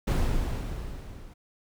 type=noise with level ramp; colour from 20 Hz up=brown; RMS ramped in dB=-22 to -45 dBFS; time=0.07-1.34 s; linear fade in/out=10 ms; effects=none